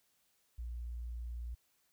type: tone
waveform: sine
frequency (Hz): 59.1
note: A#1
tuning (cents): +24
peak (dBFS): -39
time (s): 0.58-1.55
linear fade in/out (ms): 10
effects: white hiss -75 dBFS RMS until 1.92 s